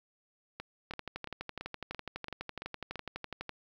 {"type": "two click trains", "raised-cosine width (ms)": 0.3, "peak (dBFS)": [-24, -22], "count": [8, 32], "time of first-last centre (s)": [[0.6, 2.957], [0.91, 3.493]], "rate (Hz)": [2.97, 12], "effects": ["10-bit"]}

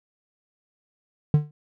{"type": "tone with exponential decay", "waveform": "triangle", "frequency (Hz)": 149.2, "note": "D3", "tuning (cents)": 28, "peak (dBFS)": -9, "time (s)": [1.34, 1.51], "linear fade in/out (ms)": 2, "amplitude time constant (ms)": 36, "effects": []}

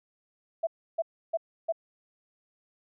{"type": "tone bursts", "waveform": "sine", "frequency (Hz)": 659.3, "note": "E5", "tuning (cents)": 0, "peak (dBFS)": -24, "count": 4, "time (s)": [0.63, 1.724], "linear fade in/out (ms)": 10, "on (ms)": 41, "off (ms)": 310, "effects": []}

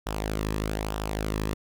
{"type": "tone with flanger", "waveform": "sawtooth", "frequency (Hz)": 52.7, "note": "G#1", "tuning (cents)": 26, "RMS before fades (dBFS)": -30, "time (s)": [0.06, 1.54], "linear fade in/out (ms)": 10, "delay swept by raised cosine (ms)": [0.45, 1.39], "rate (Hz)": 1.1, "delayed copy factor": -0.55, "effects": []}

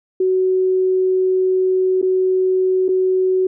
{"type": "tone with dropouts", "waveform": "sine", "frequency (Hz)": 373.3, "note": "F#4", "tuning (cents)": 15, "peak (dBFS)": -13, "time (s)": [0.2, 3.47], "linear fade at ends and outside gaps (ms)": 5, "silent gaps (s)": [[2.016, 2.026], [2.883, 2.888]], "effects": []}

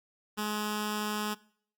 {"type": "tone with notch filter", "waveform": "10% pulse", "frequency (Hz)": 210.9, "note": "G#3", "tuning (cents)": 27, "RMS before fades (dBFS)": -33, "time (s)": [0.37, 1.35], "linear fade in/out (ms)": 20, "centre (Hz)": 580, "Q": 0.97, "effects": ["noise-tail reverb RT60 0.6 s tail -22 dB re dry", "Opus 48 kbps"]}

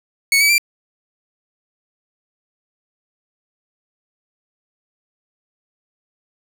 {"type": "tone with pitch steps", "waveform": "sawtooth", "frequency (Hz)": [2217, 2286, 2357], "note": ["C#7", "D7", "D7"], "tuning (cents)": [0, -47, 6], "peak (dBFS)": -8, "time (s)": [0.32, 0.581], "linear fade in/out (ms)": 2, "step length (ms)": 87, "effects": []}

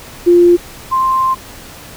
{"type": "tone pair in turn", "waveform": "sine", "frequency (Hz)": [349.2, 1048.6], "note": ["F4", "C6"], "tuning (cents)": [0, 3], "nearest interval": "octave + perfect fifth", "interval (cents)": 1903, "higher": "second", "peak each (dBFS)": [-4, -10], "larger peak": "first", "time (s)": [[0.26, 0.57], [0.91, 1.35]], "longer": "second", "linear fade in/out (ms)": 20, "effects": ["pink hiss -34 dBFS RMS until 1.96 s"]}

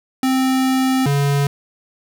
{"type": "tone pair in turn", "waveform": "square", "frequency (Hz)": [261.6, 141.57], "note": ["C4", "C#3"], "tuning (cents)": [0, 37], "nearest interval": "major seventh", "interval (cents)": 1063, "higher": "first", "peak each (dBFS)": -15, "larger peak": "neither", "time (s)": [[0.23, 1.06], [1.06, 1.47]], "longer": "first", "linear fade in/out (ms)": 2, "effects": []}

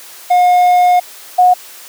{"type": "tone pair in turn", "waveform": ["triangle", "sine"], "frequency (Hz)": [718, 725.9], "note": ["F5", "F#5"], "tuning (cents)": [48, -33], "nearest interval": "unison", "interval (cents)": 19, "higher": "second", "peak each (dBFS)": -4, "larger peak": "neither", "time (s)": [[0.3, 1], [1.38, 1.54]], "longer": "first", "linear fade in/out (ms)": 10, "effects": ["white hiss -35 dBFS RMS until 1.88 s", "high-pass 400 Hz 12 dB/octave"]}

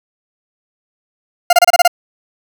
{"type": "tone bursts", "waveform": "40% pulse", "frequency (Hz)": 703, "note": "F5", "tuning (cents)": 11, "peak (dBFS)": -4, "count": 7, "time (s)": [1.5, 1.878], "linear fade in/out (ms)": 5, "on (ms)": 30, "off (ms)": 28, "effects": []}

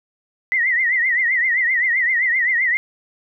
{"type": "tone with vibrato", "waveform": "sine", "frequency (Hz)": 1975.5, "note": "B6", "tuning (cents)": 0, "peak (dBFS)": -15, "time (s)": [0.52, 2.77], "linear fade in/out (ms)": 0, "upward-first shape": "triangle", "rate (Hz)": 7.7, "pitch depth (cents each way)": 140, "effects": []}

